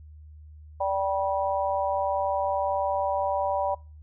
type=harmonic tone; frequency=194.4 Hz; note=G3; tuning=14 cents flat; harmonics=3 / 4 / 5; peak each=-27 / -28 / -29 dBFS; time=0.8-3.75 s; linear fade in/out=10 ms; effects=noise-tail reverb RT60 0.4 s tail -26 dB re dry + added 76 Hz sine -44 dBFS peak until 4.02 s